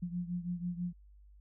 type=beating tone pair; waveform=sine; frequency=174.61 / 180.71 Hz; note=F3 / F#3; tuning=0 / -41 cents; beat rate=6.1 Hz; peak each=-36 / -40 dBFS; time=0.02-0.93 s; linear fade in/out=10 ms; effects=added 50 Hz sine -55 dBFS peak until 1.4 s